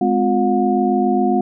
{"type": "tone cluster", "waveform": "sine", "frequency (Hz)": [209, 256.3, 355.1, 722], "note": ["G#3", "C4", "F4", "F#5"], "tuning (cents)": [11, -36, 29, -43], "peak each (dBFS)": -19, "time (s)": [0.01, 1.41], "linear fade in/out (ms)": 5, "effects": []}